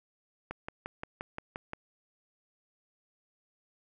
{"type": "click train", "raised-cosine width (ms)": 0.5, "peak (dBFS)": -22, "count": 8, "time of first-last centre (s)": [0.51, 1.734], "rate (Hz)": 5.72, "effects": []}